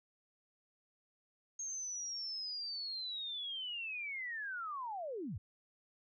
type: linear sweep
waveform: sine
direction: down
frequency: 6500 to 69.3 Hz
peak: -39 dBFS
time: 1.59-5.38 s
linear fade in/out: 5 ms
effects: none